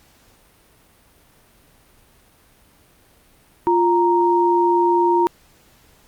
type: tone pair together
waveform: sine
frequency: 349.2 / 932.3 Hz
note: F4 / A#5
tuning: 0 / 0 cents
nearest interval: octave + perfect fourth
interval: 1700 cents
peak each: -16 dBFS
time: 3.67-5.27 s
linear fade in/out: 0 ms
effects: pink hiss -54 dBFS RMS until 6.07 s + Opus 48 kbps